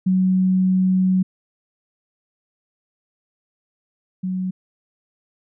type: tone pair in turn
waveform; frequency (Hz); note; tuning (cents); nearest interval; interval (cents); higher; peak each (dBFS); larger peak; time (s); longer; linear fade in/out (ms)
sine; 186.3 / 185.46; F#3 / F#3; +12 / +4; unison; 8; first; -14 / -21; first; 0.06-1.23 / 4.23-4.51; first; 10
effects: none